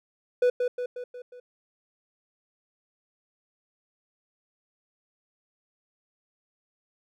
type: tone with echo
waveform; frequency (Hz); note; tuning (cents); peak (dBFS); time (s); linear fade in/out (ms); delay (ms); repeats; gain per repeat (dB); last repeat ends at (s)
triangle; 493.9; B4; 0; -16; 0.42-0.5; 5; 180; 5; -5; 1.4
effects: none